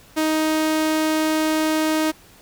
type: tone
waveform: sawtooth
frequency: 312.9 Hz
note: D#4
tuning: 10 cents sharp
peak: -14 dBFS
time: 0.16-2.12 s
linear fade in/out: 20 ms
effects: pink hiss -49 dBFS RMS until 2.41 s